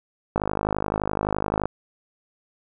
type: click train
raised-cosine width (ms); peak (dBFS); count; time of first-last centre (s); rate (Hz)
1; -9; 68; 0.36-1.656; 51.7
effects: none